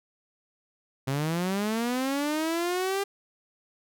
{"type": "linear sweep", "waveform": "sawtooth", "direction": "up", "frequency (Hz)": [130.5, 401.5], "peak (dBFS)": -22, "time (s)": [1.07, 3.04], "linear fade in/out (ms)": 10, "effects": []}